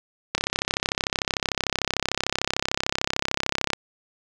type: click train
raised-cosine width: 0.2 ms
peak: -4 dBFS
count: 114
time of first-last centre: 0.35-3.733 s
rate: 33.4 Hz
effects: none

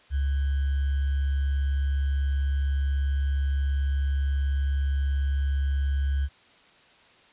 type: tone with sample-and-hold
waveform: sine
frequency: 69.3 Hz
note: C#2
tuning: in tune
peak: -22 dBFS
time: 0.1-6.29 s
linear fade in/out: 50 ms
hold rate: 1575 Hz
effects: white hiss -56 dBFS RMS until 7.32 s + resampled to 8000 Hz

